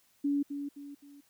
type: tone with echo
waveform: sine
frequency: 284.6 Hz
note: C#4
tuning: 46 cents sharp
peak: -26 dBFS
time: 0.24-0.43 s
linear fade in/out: 10 ms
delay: 260 ms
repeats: 3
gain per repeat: -8 dB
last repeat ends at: 1.21 s
effects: white hiss -68 dBFS RMS until 1.29 s